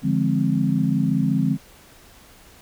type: chord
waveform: sine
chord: D half-diminished seventh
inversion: none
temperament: equal with one note detuned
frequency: 146.83 / 172.21 / 207.7 / 261.6 Hz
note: D3 / F3 / Ab3 / C4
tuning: 0 / -24 / 0 / 0 cents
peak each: -23 dBFS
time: 0.02-1.58 s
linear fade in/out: 50 ms
effects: pink hiss -49 dBFS RMS until 2.61 s